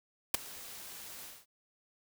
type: noise with ADSR envelope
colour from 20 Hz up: white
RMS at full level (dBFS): -23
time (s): 0.34-1.46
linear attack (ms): 4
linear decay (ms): 10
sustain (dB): -24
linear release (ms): 210
effects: none